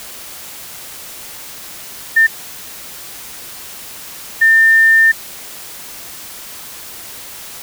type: tone bursts at uneven times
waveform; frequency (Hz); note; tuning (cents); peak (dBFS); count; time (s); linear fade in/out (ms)
sine; 1800; A6; +39; -6; 2; 2.16-2.27 / 4.41-5.12; 10
effects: white hiss -32 dBFS RMS until 7.62 s